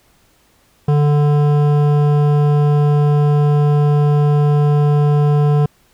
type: tone with hard clipping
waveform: sine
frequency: 146.83 Hz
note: D3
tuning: in tune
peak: -12 dBFS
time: 0.88-5.66 s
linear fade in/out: 5 ms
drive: 13 dB
effects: pink hiss -55 dBFS RMS until 5.93 s